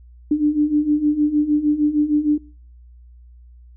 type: beating tone pair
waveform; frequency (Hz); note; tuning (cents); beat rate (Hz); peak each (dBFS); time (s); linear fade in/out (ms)
sine; 293.7 / 300.2; D4 / D4; 0 / +38; 6.5; -20 / -16; 0.31-2.38; 5
effects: noise-tail reverb RT60 0.5 s tail -26 dB re dry + added 60 Hz sine -42 dBFS peak until 3.76 s